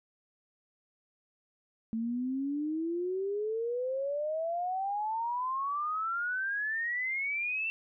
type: exponential sweep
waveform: sine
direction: up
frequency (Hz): 221.2 to 2700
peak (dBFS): -30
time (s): 1.93-7.7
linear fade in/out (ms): 0
effects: none